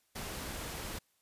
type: noise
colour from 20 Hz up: pink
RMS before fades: -41 dBFS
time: 0.15-0.99 s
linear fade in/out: 10 ms
effects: white hiss -74 dBFS RMS until 1.21 s + resampled to 32000 Hz